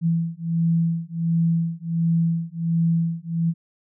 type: beating tone pair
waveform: sine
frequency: 165.7 / 167.1 Hz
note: E3 / E3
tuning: +9 / +24 cents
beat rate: 1.4 Hz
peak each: -22 dBFS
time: 0.01-3.54 s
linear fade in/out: 50 ms
effects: none